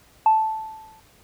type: tone with exponential decay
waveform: sine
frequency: 877 Hz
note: A5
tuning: 6 cents flat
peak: -10 dBFS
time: 0.26-1 s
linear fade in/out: 2 ms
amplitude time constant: 160 ms
effects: tanh soft clip ceiling -7 dBFS + pink hiss -55 dBFS RMS until 1.23 s